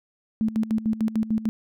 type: tone with tremolo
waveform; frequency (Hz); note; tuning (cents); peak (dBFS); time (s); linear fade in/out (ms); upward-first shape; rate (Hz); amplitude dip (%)
sine; 220; A3; 0; -19; 0.41-1.49; 0; square; 6.7; 80
effects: none